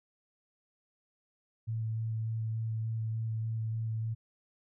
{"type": "tone with vibrato", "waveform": "sine", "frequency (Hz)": 111.7, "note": "A2", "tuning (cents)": 27, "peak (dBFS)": -31, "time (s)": [1.67, 4.15], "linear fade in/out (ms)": 20, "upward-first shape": "square", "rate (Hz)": 3.4, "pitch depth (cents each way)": 10, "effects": []}